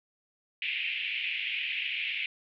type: band-pass noise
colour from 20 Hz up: white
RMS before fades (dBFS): -33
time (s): 0.62-2.26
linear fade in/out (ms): 2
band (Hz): 2200 to 2900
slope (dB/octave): 48
effects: none